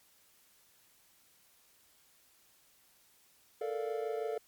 triangle chord, Bb major seventh, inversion third, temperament equal, 440 / 466.2 / 587.3 / 698.5 Hz, A4 / Bb4 / D5 / F5, 0 / 0 / 0 / 0 cents, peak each -34 / -38 / -40 / -40 dBFS, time 3.61-4.38 s, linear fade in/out 5 ms, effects white hiss -66 dBFS RMS until 4.47 s + MP3 96 kbps

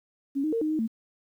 sine tone with pitch steps, 276.6 / 310.3 / 458 / 308.8 / 312.1 / 224.5 Hz, C#4 / D#4 / A#4 / D#4 / D#4 / A3, -4 / -5 / -31 / -13 / +5 / +35 cents, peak -24 dBFS, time 0.35-0.878 s, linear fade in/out 20 ms, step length 88 ms, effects 10-bit

